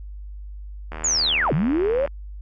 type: click train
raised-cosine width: 0.5 ms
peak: -18 dBFS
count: 92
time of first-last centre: 0.92-2.075 s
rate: 78.8 Hz
type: linear two-way sweep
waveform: sine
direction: down then up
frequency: 7090 to 130 to 576 Hz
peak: -18 dBFS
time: 1.04-2.06 s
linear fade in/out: 5 ms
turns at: 1.53 s
effects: added 50 Hz sine -33 dBFS peak until 2.41 s